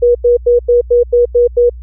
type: tone bursts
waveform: sine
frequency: 482.2 Hz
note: B4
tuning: 41 cents flat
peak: -5 dBFS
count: 8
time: 0.02-1.697 s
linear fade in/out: 10 ms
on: 130 ms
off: 91 ms
effects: added 60 Hz sine -26 dBFS peak until 1.82 s